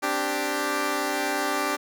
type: chord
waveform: 10% pulse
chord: C suspended second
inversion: none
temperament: equal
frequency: 261.6 / 293.7 / 392 Hz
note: C4 / D4 / G4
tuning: 0 / 0 / 0 cents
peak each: -25 / -19 / -20 dBFS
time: 0.02-1.77 s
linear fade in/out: 20 ms
effects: none